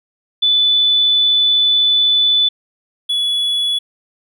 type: tone pair in turn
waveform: sine / triangle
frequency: 3488 / 3400 Hz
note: A7 / G#7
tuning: -16 / +40 cents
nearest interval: unison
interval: 44 cents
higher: first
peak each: -10 / -13 dBFS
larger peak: first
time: 0.42-2.49 / 3.09-3.79 s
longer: first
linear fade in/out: 10 ms
effects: none